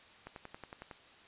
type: click train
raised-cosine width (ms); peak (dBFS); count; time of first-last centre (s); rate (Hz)
0.5; -30; 8; 0.27-0.912; 10.9
effects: white hiss -58 dBFS RMS until 1.27 s + resampled to 8000 Hz